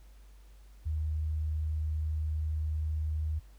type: tone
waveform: sine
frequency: 77.5 Hz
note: D#2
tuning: 6 cents flat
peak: -29 dBFS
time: 0.85-3.4 s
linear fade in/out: 20 ms
effects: added 50 Hz sine -51 dBFS peak until 3.58 s + pink hiss -66 dBFS RMS until 3.58 s